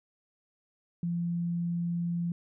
sine tone, 171.7 Hz, F3, 29 cents flat, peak -28 dBFS, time 1.03-2.32 s, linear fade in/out 2 ms, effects none

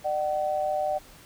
sine tone pair together, 601 / 757.2 Hz, D5 / F#5, +40 / +40 cents, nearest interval major third, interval 400 cents, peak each -27 dBFS, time 0.04-0.99 s, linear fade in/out 20 ms, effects pink hiss -51 dBFS RMS until 1.25 s

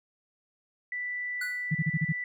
sine tone, 1975.5 Hz, B6, in tune, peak -31 dBFS, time 0.92-2.24 s, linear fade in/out 2 ms
square tone with exponential decay, 1480 Hz, F#6, in tune, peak -32 dBFS, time 1.41-1.75 s, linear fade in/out 5 ms, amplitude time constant 73 ms
sine tone bursts, 158.9 Hz, D#3, 37 cents sharp, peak -23 dBFS, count 6, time 1.71-2.126 s, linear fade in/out 10 ms, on 41 ms, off 34 ms
effects none

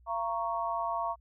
sine chord, Bb minor, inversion second, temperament equal with one note detuned, 683.3 / 932.3 / 1108.7 Hz, F5 / Bb5 / Db6, -38 / 0 / 0 cents, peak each -34 / -34 / -34 dBFS, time 0.06-1.16 s, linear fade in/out 50 ms, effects added 60 Hz sine -57 dBFS peak until 1.2 s

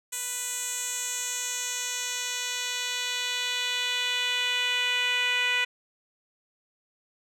10% pulse tone with band-pass filter sweep, 493.9 Hz, B4, in tune, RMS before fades -29 dBFS, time 0.12-5.65 s, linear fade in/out 10 ms, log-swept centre 8800 to 2500 Hz, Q 2, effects none

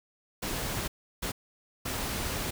pink noise bursts at uneven times, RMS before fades -33 dBFS, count 3, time 0.42-0.88 / 1.22-1.32 / 1.85-2.51 s, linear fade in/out 10 ms, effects none

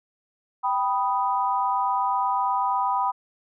sine chord, G augmented, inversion none, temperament equal, 784 / 987.8 / 1244.5 Hz, G5 / B5 / D#6, 0 / 0 / 0 cents, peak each -26 / -23 / -29 dBFS, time 0.63-3.12 s, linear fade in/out 20 ms, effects none

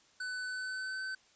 square tone with pitch glide, 1500 to 1530.6 Hz, F#6 to G6, +23 to -42 cents, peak -37 dBFS, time 0.2-1.15 s, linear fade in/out 5 ms, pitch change +35 cents, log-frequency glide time 0.4-1.03 s, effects white hiss -65 dBFS RMS until 1.35 s + resampled to 16000 Hz

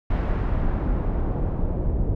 brown noise with low-pass filter sweep, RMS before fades -23 dBFS, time 0.1-2.15 s, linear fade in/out 5 ms, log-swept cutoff 2100 to 510 Hz, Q 0.85, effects none

